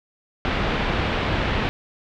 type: low-pass noise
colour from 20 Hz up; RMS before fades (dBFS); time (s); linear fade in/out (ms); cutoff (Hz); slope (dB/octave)
pink; -23; 0.45-1.69; 0; 3400; 24
effects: none